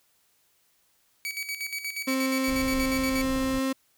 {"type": "tone with tremolo", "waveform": "sawtooth", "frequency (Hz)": 2274, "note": "C#7", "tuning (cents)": 44, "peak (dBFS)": -26, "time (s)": [1.25, 3.22], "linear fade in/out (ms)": 0, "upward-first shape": "square", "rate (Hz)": 8.4, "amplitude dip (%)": 65}
{"type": "tone with pitch glide", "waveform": "35% pulse", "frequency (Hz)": [264, 265.5], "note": ["C4", "C4"], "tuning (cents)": [16, 25], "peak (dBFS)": -23, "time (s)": [2.07, 3.73], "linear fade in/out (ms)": 10, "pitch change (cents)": 9, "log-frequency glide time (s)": [3.56, 3.62]}
{"type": "noise", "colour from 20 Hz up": "brown", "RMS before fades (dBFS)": -36, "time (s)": [2.48, 3.59], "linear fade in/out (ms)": 0}
{"effects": ["white hiss -67 dBFS RMS until 3.97 s"]}